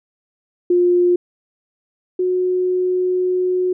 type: tone pair in turn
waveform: sine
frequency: 354.2 / 365.4 Hz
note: F4 / F#4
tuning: +24 / -22 cents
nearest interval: minor second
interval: 54 cents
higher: second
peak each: -11 / -15 dBFS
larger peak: first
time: 0.7-1.16 / 2.19-3.73 s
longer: second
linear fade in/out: 5 ms
effects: none